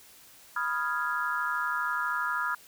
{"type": "chord", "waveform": "sine", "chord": "F half-diminished seventh", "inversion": "second", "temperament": "equal", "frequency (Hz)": [987.8, 1244.5, 1396.9, 1661.2], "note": ["Cb6", "Eb6", "F6", "Ab6"], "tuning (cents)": [0, 0, 0, 0], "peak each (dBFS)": [-34, -33, -31, -34], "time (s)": [0.56, 2.55], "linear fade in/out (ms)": 5, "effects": ["white hiss -54 dBFS RMS until 2.67 s"]}